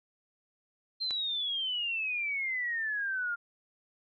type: exponential sweep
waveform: sine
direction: down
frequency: 4186 to 1393 Hz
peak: -30 dBFS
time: 1-3.36 s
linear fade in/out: 20 ms
type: click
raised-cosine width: 0.2 ms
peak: -22 dBFS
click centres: 1.108 s
effects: none